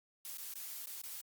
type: noise with dropouts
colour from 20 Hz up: blue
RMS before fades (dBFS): -45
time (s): 0.25-1.21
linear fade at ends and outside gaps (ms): 0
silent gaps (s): 0.372-0.383 / 0.538-0.556 / 0.858-0.871 / 1.016-1.037
effects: Opus 48 kbps

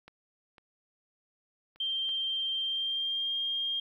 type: clicks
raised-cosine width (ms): 0.3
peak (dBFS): -33 / -37 / -42 / -34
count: 4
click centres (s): 0.08 / 0.582 / 1.76 / 2.092
type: tone with pitch glide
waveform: sine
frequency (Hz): 3158 to 3215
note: G7 to G7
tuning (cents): +12 to +43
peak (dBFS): -29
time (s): 1.8-3.8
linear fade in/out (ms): 5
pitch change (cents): +31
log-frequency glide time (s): 2.61-3.36
effects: 11-bit

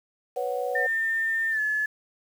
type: chord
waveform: sine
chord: B suspended second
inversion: none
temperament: just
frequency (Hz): 493.9 / 555.6 / 740.8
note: B4 / C#5 / F#5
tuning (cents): 0 / +4 / +2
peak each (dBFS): -29 / -31 / -31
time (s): 0.36-0.87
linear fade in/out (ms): 10
type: tone with pitch glide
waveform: sine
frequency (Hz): 1804 to 1716.6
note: A6 to A6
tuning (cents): +43 to -43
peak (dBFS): -23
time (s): 0.75-1.86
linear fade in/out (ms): 5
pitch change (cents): -86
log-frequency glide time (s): 1.51-1.6
effects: 8-bit

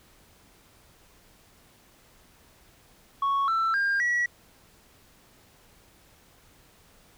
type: tone with pitch steps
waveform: sine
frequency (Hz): 1108.7 / 1333.8 / 1604.6 / 1930.4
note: C#6 / E6 / G6 / B6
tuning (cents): 0 / +20 / +40 / -40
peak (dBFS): -20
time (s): 3.22-4.26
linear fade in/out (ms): 5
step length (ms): 260
effects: tanh soft clip ceiling -21 dBFS + pink hiss -58 dBFS RMS until 7.17 s

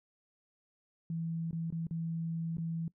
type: tone with dropouts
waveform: sine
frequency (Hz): 164.81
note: E3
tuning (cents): 0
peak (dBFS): -33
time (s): 1.1-2.88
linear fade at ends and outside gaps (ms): 2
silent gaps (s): 1.51-1.529 / 1.704-1.724 / 1.869-1.909 / 2.57-2.582
effects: noise-tail reverb RT60 0.1 s tail -20 dB re dry

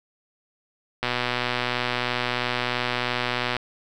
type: click train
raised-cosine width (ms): 0.3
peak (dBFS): -8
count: 313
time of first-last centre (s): 1.03-3.567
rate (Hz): 123
effects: none

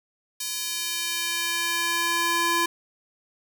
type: tone with high-pass filter sweep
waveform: square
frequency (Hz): 340.2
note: F4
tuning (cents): -45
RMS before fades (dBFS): -26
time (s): 0.4-2.66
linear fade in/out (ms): 5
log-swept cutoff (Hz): 4800 to 790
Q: 0.86
effects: none

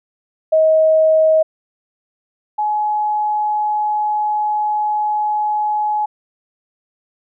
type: tone pair in turn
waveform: sine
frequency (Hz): 633 / 845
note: D#5 / G#5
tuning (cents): +30 / +30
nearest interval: perfect fourth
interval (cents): 500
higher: second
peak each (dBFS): -9 / -15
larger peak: first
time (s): 0.52-1.43 / 2.58-6.06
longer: second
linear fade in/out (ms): 10
effects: none

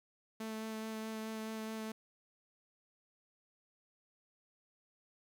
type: tone with vibrato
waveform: sawtooth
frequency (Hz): 220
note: A3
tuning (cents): 0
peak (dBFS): -36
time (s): 0.4-1.92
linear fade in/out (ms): 5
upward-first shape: sine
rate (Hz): 4.7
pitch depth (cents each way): 11
effects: 11-bit

